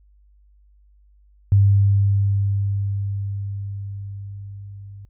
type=tone with level ramp; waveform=sine; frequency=99.7 Hz; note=G2; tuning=30 cents sharp; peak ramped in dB=-10 to -36 dBFS; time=1.52-5.05 s; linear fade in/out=0 ms; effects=added 50 Hz sine -51 dBFS peak until 5.09 s